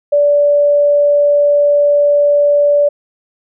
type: tone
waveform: sine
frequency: 580 Hz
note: D5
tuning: 22 cents flat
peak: -7 dBFS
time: 0.12-2.89 s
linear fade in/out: 10 ms
effects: none

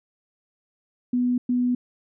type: tone bursts at uneven times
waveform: sine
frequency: 246.9 Hz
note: B3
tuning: in tune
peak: -19 dBFS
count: 2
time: 1.13-1.38 / 1.49-1.75 s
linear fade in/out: 5 ms
effects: none

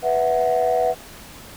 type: chord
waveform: sine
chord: B suspended fourth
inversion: none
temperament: equal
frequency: 493.9 / 659.3 / 740 Hz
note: B4 / E5 / F#5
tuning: 0 / 0 / 0 cents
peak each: -20 dBFS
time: 0.02-0.95 s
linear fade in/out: 50 ms
effects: tanh soft clip ceiling -10 dBFS + pink hiss -41 dBFS RMS until 1.56 s

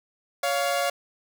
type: tone pair together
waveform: sawtooth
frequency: 561.2 / 699 Hz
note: C#5 / F5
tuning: +21 / +1 cents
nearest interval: major third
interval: 380 cents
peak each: -22 dBFS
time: 0.43-0.9 s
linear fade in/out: 5 ms
effects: none

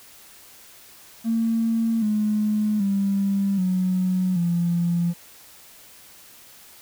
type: tone with pitch steps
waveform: triangle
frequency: 227.1 / 211.9 / 197.7 / 184.46 / 172.11 Hz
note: A#3 / G#3 / G3 / F#3 / F3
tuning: -45 / +35 / +15 / -5 / -25 cents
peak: -15 dBFS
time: 1.24-5.14 s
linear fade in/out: 50 ms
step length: 780 ms
effects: tanh soft clip ceiling -17 dBFS + white hiss -48 dBFS RMS until 6.81 s

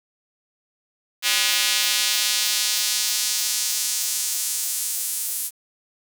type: tone with high-pass filter sweep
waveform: square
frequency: 112.9 Hz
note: A2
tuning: 45 cents sharp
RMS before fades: -23 dBFS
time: 1.22-5.51 s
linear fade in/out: 50 ms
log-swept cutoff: 2800 to 10000 Hz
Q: 1.1
effects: 7-bit

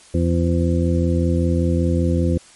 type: harmonic tone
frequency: 85.2 Hz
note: F2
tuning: 42 cents flat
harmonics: 1 / 2 / 3 / 4 / 6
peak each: -18 / -21 / -23 / -24 / -26 dBFS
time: 0.14-2.38 s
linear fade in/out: 5 ms
effects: white hiss -47 dBFS RMS until 2.55 s + MP3 48 kbps

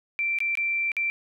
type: tone with dropouts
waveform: sine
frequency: 2349 Hz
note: D7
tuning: in tune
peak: -23 dBFS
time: 0.19-1.1 s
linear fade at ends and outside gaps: 0 ms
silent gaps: 0.387-0.404 / 0.553-0.573 / 0.918-0.967 s
effects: none

